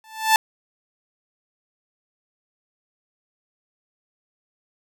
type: tone with exponential growth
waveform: sawtooth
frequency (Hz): 880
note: A5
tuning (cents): 0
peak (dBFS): -6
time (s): 0.04-0.36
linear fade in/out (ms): 1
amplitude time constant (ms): 68
effects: none